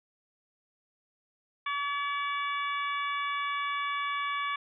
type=harmonic tone with a mistuned harmonic; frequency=570 Hz; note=C#5; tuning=48 cents sharp; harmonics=2 / 3 / 4 / 5 / 6; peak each=-31 / -38 / -36 / -45 / -42 dBFS; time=1.66-4.56 s; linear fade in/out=5 ms; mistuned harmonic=6; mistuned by=+15 cents; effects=none